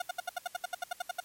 30% pulse tone bursts, 716 Hz, F5, 43 cents sharp, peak -28 dBFS, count 14, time 0-1.203 s, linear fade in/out 5 ms, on 20 ms, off 71 ms, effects white hiss -57 dBFS RMS until 1.24 s + MP3 64 kbps

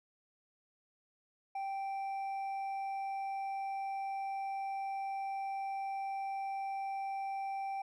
sine tone with hard clipping, 782 Hz, G5, 4 cents flat, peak -37 dBFS, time 1.55-7.82 s, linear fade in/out 5 ms, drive 4 dB, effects none

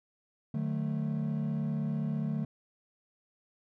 triangle chord, D major, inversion none, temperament equal with one note detuned, 150.44 / 185 / 220 Hz, D3 / F#3 / A3, +42 / 0 / 0 cents, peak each -30 / -35 / -31 dBFS, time 0.54-2.45 s, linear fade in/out 5 ms, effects tanh soft clip ceiling -22 dBFS

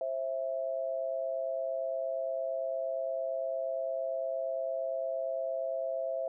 sine tone pair together, 530.6 / 659.3 Hz, C5 / E5, +24 / 0 cents, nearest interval major third, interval 376 cents, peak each -35 / -33 dBFS, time 0.01-6.28 s, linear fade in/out 2 ms, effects none

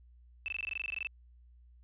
sine tone bursts, 2637 Hz, E7, in tune, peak -33 dBFS, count 15, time 0.46-1.07 s, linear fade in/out 0 ms, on 22 ms, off 20 ms, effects added 60 Hz sine -56 dBFS peak until 1.83 s + resampled to 8000 Hz

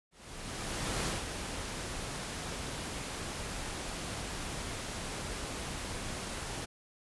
pink noise with ADSR envelope, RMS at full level -33 dBFS, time 0.11-6.66 s, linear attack 950 ms, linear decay 180 ms, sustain -6 dB, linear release 19 ms, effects resampled to 24000 Hz

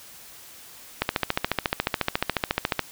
click train, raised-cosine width 0.3 ms, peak -5 dBFS, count 26, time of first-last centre 1.02-2.793 s, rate 14.1 Hz, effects white hiss -46 dBFS RMS until 2.91 s

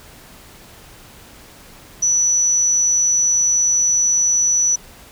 sine tone, 5930 Hz, F#8, 3 cents sharp, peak -13 dBFS, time 2.02-4.76 s, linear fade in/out 10 ms, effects pink hiss -43 dBFS RMS until 5.11 s

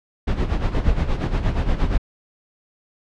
brown noise with tremolo, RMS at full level -17 dBFS, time 0.27-1.98 s, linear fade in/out 10 ms, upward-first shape sine, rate 8.5 Hz, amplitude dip 70%, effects low-pass 4000 Hz 12 dB/octave

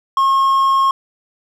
triangle tone, 1081 Hz, C#6, 44 cents flat, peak -9 dBFS, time 0.17-0.91 s, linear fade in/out 2 ms, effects none

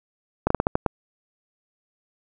slowing click train, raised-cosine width 1 ms, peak -5 dBFS, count 7, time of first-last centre 0.47-0.863 s, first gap 34 ms, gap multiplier 1.26, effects none

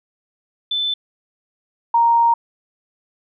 sine tone pair in turn, 3520 / 932.3 Hz, A7 / A#5, 0 / 0 cents, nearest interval octave + major seventh, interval 2300 cents, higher first, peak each -18 / -11 dBFS, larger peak second, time 0.71-0.94 / 1.94-2.34 s, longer second, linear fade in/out 5 ms, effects none

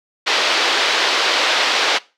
white band-pass noise, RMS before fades -17 dBFS, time 0.26-1.99 s, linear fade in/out 20 ms, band 360 to 4400 Hz, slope 24 dB/octave, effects noise-tail reverb RT60 0.3 s tail -21 dB re dry

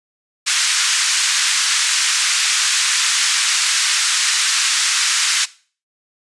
white band-pass noise, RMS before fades -17 dBFS, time 0.46-5.46 s, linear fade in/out 20 ms, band 1300 to 7900 Hz, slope 24 dB/octave, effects noise-tail reverb RT60 0.4 s tail -19 dB re dry + resampled to 24000 Hz

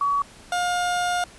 sine / 30% pulse tone pair in turn, 1132 / 711.2 Hz, C#6 / F5, +36 / +31 cents, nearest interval minor sixth, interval 805 cents, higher first, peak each -19 dBFS, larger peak neither, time 0.01-0.22 / 0.52-1.24 s, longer second, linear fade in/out 2 ms, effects pink hiss -47 dBFS RMS until 1.38 s + resampled to 24000 Hz

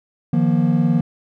triangle chord, Eb suspended second, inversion none, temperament equal with one note detuned, 155.56 / 174.61 / 236.2 Hz, Eb3 / F3 / Bb3, 0 / 0 / +23 cents, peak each -16 dBFS, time 0.33-1.01 s, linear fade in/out 5 ms, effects tanh soft clip ceiling -3 dBFS

